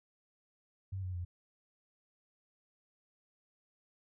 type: tone with pitch steps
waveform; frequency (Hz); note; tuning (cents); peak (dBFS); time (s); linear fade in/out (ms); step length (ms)
sine; 95.8 / 91.84 / 88.05; G2 / F#2 / F2; -39 / -12 / +15; -36; 0.92-1.25; 10; 110
effects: none